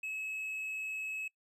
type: tone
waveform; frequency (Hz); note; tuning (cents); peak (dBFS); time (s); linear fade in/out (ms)
triangle; 2578; E7; -39; -35; 0.03-1.28; 5
effects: noise-tail reverb RT60 0.1 s tail -23 dB re dry + resampled to 32000 Hz